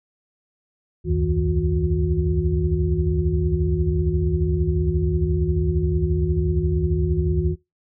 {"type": "tone cluster", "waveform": "sine", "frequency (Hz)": [67.4, 78.6, 93.4, 160.8, 360.3], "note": ["C#2", "D#2", "F#2", "E3", "F#4"], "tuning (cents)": [-48, 18, 17, -43, -46], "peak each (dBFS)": [-26, -23, -27, -24, -25], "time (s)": [1.04, 7.56], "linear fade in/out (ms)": 50, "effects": ["noise-tail reverb RT60 0.2 s tail -19 dB re dry"]}